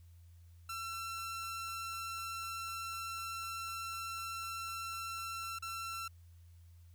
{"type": "tone with dropouts", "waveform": "sawtooth", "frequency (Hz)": 1348, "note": "E6", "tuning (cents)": 38, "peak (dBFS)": -36, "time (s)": [0.69, 6.08], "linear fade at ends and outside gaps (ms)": 5, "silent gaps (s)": [5.588, 5.623], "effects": ["added 85 Hz sine -55 dBFS peak until 6.94 s", "white hiss -74 dBFS RMS until 6.94 s"]}